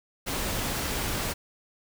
pink noise, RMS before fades -30 dBFS, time 0.26-1.34 s, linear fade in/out 20 ms, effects none

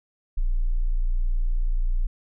sine tone, 29.36 Hz, A#0, 13 cents sharp, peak -19 dBFS, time 0.37-2.07 s, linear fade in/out 10 ms, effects none

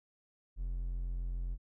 triangle tone, 43.65 Hz, F1, in tune, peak -32 dBFS, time 0.56-1.58 s, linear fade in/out 50 ms, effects none

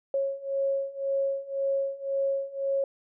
sine beating tone pair, 547 / 548.9 Hz, C#5 / C#5, -23 / -17 cents, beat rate 1.9 Hz, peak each -30 / -28 dBFS, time 0.14-2.84 s, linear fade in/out 2 ms, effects none

